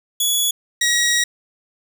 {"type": "tone pair in turn", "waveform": "15% pulse", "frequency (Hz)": [3392, 1903.7], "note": ["G#7", "A#6"], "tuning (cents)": [36, 36], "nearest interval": "minor seventh", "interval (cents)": 1000, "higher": "first", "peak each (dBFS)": -9, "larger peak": "neither", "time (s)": [[0.2, 0.51], [0.81, 1.24]], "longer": "second", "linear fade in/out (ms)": 5, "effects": []}